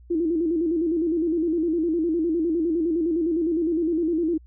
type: tone with vibrato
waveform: sine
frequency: 329.6 Hz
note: E4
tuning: in tune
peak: -20 dBFS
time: 0.1-4.38 s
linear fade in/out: 10 ms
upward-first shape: square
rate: 9.8 Hz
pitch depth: 81 cents each way
effects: added 60 Hz sine -46 dBFS peak until 4.46 s